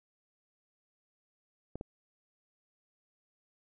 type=clicks; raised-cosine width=2 ms; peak=-26 dBFS; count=2; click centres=1.756 / 1.811 s; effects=none